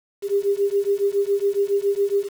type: beating tone pair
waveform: sine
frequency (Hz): 397.3 / 404.5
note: G4 / G#4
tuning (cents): +23 / -46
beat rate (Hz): 7.2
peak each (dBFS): -21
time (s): 0.22-2.29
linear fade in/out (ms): 50
effects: 7-bit